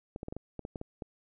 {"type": "clicks", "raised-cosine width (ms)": 2, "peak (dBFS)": -25, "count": 10, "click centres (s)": [0.161, 0.231, 0.284, 0.325, 0.366, 0.593, 0.651, 0.758, 0.814, 1.022], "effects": []}